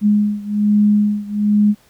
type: beating tone pair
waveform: sine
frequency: 207.7 / 208.9 Hz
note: G#3 / G#3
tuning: 0 / +10 cents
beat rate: 1.2 Hz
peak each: -14 / -16 dBFS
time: 0.01-1.75 s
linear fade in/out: 50 ms
effects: pink hiss -53 dBFS RMS until 1.89 s